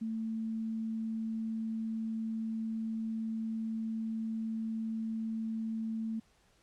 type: tone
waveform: sine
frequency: 222.8 Hz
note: A3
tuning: 22 cents sharp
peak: -33 dBFS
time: 0.01-6.2 s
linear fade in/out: 10 ms
effects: pink hiss -68 dBFS RMS until 6.62 s + low-pass 9000 Hz 12 dB/octave